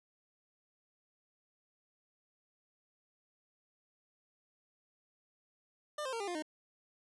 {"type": "tone with pitch steps", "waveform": "25% pulse", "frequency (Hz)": [599, 524.5, 459.2, 402.1, 352.1, 308.3], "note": ["D5", "C5", "A#4", "G4", "F4", "D#4"], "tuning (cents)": [34, 4, -26, 44, 14, -16], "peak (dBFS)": -33, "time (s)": [5.98, 6.424], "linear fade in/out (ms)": 5, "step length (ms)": 74, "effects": ["resampled to 24000 Hz"]}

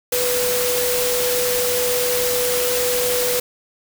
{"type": "tone in noise", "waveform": "sine", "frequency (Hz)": 493.9, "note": "B4", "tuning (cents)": 0, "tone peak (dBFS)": -20, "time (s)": [0.12, 3.4], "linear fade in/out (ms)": 5, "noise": "white", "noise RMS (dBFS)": -22, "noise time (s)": [0.12, 3.4], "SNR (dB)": -1, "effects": []}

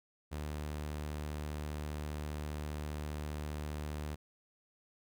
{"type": "tone", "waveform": "sawtooth", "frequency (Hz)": 75, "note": "D2", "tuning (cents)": 37, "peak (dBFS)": -34, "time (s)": [0.31, 4.16], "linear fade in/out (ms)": 20, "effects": []}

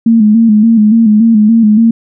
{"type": "tone with vibrato", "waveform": "sine", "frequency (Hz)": 220, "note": "A3", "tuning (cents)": 0, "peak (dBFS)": -3, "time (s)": [0.06, 1.91], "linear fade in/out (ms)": 5, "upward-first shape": "square", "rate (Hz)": 3.5, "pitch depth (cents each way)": 66, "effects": []}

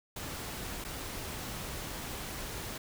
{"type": "noise with dropouts", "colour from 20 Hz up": "pink", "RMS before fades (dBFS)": -40, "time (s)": [0.16, 2.78], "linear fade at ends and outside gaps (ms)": 5, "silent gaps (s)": [0.842, 0.847], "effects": []}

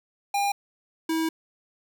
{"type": "tone pair in turn", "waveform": "square", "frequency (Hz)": [805, 322.9], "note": ["G5", "E4"], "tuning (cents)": [46, -36], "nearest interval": "octave + major third", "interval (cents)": 1582, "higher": "first", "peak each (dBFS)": [-23, -24], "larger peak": "first", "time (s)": [[0.34, 0.52], [1.09, 1.29]], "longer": "second", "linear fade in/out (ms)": 5, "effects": ["10-bit"]}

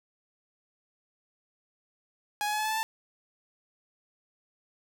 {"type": "tone with pitch steps", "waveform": "sawtooth", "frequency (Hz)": [830.6, 839.8, 849, 858.4, 867.9, 877.5, 887.1], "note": ["G#5", "G#5", "G#5", "A5", "A5", "A5", "A5"], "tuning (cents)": [0, 19, 38, -43, -24, -5, 14], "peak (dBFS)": -24, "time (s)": [2.41, 2.83], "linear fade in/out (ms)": 0, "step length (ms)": 60, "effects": []}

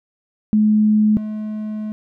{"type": "tone pair in turn", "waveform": ["sine", "triangle"], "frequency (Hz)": [213.3, 214.1], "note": ["G#3", "A3"], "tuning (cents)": [46, -47], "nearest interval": "unison", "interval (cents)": 7, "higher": "second", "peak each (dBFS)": [-11, -21], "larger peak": "first", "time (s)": [[0.53, 1.17], [1.17, 1.92]], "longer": "second", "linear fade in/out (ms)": 0, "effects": []}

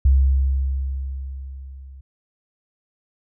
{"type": "tone with level ramp", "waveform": "sine", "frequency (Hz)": 67, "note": "C2", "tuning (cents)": 42, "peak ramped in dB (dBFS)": [-10, -38], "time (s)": [0.05, 2.01], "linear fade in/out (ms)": 5, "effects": []}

